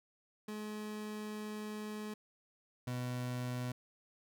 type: tone pair in turn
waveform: 30% pulse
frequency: 212.3 / 124.33 Hz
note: G#3 / B2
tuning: +38 / +12 cents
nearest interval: major sixth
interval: 926 cents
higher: first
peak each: -38 / -34 dBFS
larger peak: second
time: 0.48-2.14 / 2.87-3.72 s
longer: first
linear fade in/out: 5 ms
effects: none